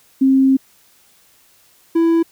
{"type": "tone pair in turn", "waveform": ["sine", "triangle"], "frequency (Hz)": [266.8, 331.6], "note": ["C4", "E4"], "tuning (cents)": [34, 10], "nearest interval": "major third", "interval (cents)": 376, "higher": "second", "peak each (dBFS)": -9, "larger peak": "neither", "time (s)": [[0.21, 0.57], [1.95, 2.23]], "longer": "first", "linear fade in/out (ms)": 10, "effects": ["white hiss -53 dBFS RMS until 2.31 s"]}